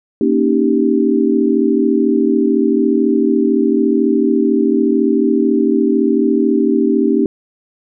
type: chord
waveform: sine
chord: Eb dominant seventh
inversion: second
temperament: equal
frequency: 233.1 / 277.2 / 311.1 / 392 Hz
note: Bb3 / Db4 / Eb4 / G4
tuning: 0 / 0 / 0 / 0 cents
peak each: -16 dBFS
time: 0.21-7.26 s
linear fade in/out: 2 ms
effects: none